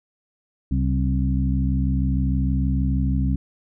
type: harmonic tone with a mistuned harmonic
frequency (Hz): 66.4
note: C2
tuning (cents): +26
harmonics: 1 / 2 / 3 / 4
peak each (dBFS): -21 / -24 / -26 / -27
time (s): 0.71-3.36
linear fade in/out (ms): 5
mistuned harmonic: 3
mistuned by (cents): -54
effects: none